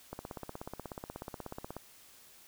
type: click train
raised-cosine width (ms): 1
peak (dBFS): -26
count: 28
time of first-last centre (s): 0.13-1.766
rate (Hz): 16.5
effects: white hiss -58 dBFS RMS until 2.47 s